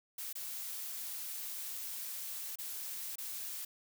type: noise with dropouts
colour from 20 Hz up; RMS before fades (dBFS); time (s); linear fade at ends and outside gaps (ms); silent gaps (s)
blue; -42; 0.18-3.65; 5; 0.329-0.353 / 2.557-2.586 / 3.157-3.182
effects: none